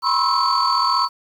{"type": "tone cluster", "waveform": "sine", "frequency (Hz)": [972, 1047, 1088, 1307, 4510], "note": ["B5", "C6", "C#6", "E6", "C#8"], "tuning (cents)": [-28, 1, -33, -15, 29], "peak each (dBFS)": -21, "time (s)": [0.02, 1.09], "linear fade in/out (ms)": 50, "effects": ["tanh soft clip ceiling -9 dBFS", "8-bit"]}